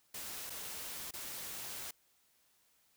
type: noise with dropouts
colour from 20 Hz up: white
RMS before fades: -44 dBFS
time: 0.14-1.91 s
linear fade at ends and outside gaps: 5 ms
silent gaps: 0.498-0.502 / 1.11-1.136 s
effects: white hiss -72 dBFS RMS until 2.96 s